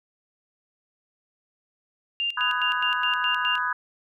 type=tone with tremolo; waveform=sine; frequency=2796 Hz; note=F7; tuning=1 cent sharp; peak=-23 dBFS; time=2.2-3.58 s; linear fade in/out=0 ms; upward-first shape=square; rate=4.8 Hz; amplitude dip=80%
type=chord; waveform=sine; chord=G# minor seventh; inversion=first; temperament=just; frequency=996.7 / 1245.9 / 1495.1 / 1661.2 Hz; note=B5 / D#6 / F#6 / G#6; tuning=+16 / +2 / +18 / 0 cents; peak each=-29 dBFS; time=2.37-3.73 s; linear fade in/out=5 ms
effects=none